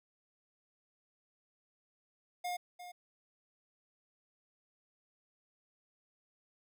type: tone with echo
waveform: square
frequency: 713 Hz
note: F5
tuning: 36 cents sharp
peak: -36 dBFS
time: 2.44-2.57 s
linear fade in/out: 10 ms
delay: 350 ms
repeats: 1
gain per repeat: -11 dB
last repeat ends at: 2.92 s
effects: none